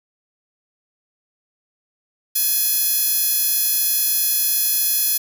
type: tone with high-pass filter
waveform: 10% pulse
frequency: 843 Hz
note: G#5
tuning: 26 cents sharp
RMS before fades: -19 dBFS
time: 2.35-5.18 s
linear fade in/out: 10 ms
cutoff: 10000 Hz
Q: 0.76
effects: 8-bit